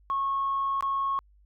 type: tone with dropouts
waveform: sine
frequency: 1095 Hz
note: C#6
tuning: 22 cents flat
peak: -24 dBFS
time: 0.1-1.19 s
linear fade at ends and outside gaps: 0 ms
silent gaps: 0.808-0.825 s
effects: tanh soft clip ceiling -20 dBFS + added 50 Hz sine -56 dBFS peak until 1.45 s